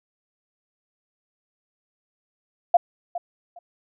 sine tone with echo, 698.5 Hz, F5, in tune, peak -10 dBFS, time 2.74-2.77 s, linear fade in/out 5 ms, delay 410 ms, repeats 2, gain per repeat -15 dB, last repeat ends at 3.59 s, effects none

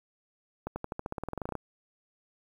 accelerating click train, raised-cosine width 1 ms, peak -20 dBFS, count 17, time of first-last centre 0.67-1.553 s, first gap 90 ms, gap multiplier 0.93, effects 9-bit

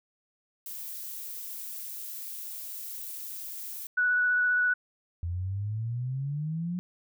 violet noise, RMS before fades -39 dBFS, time 0.66-3.87 s, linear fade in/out 2 ms
sine tone with vibrato, 1476 Hz, F#6, 5 cents flat, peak -22 dBFS, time 3.97-4.74 s, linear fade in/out 10 ms, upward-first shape sine, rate 15 Hz, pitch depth 11 cents each way
sine exponential sweep, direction up, 83.8 to 181.6 Hz, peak -29 dBFS, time 5.23-6.79 s, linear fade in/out 0 ms
effects none

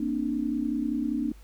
sine tone cluster, 233.1 / 268 / 298.3 Hz, A#3 / C4 / D4, 0 / +42 / +27 cents, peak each -30 / -31 / -29 dBFS, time 0-1.32 s, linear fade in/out 5 ms, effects added 50 Hz sine -46 dBFS peak until 1.43 s + pink hiss -59 dBFS RMS until 1.43 s

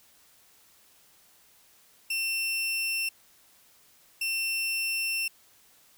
sawtooth tone bursts at uneven times, 2700 Hz, E7, 41 cents sharp, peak -24 dBFS, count 2, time 2.1-3.09 / 4.21-5.28 s, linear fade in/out 5 ms, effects white hiss -60 dBFS RMS until 5.97 s

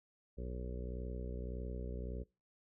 harmonic tone, 61.74 Hz, B1, in tune, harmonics 1 / 2 / 3 / 4 / 5 / 6 / 7 / 8 / 9, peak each -41 / -50 / -49 / -53 / -58 / -53 / -51 / -55 / -55 dBFS, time 0.37-2.24 s, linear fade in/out 20 ms, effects noise-tail reverb RT60 0.3 s tail -25 dB re dry

